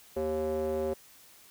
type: tone with band-pass filter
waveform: square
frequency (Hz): 77.78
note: D#2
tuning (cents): 0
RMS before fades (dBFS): -31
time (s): 0.16-0.94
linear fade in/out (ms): 10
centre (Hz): 470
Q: 9
effects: white hiss -56 dBFS RMS until 1.5 s